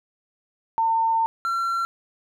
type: tone pair in turn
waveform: sine / triangle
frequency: 904 / 1361 Hz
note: A5 / F6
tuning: +47 / -45 cents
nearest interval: perfect fifth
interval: 708 cents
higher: second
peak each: -18 / -20 dBFS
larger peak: first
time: 0.78-1.26 / 1.45-1.85 s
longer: first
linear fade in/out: 0 ms
effects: none